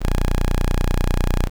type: tone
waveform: sawtooth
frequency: 30.23 Hz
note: B0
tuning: 36 cents flat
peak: -12 dBFS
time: 0-1.5 s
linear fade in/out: 50 ms
effects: 7-bit